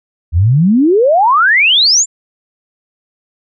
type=exponential sweep; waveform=sine; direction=up; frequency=75.9 to 7459 Hz; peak=-6 dBFS; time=0.32-2.06 s; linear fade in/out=50 ms; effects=none